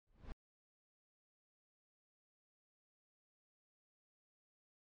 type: noise with exponential growth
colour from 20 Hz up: brown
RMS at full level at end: -42 dBFS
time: 0.07-0.32 s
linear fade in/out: 0 ms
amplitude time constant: 54 ms
effects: low-pass 4000 Hz 12 dB/octave + MP3 96 kbps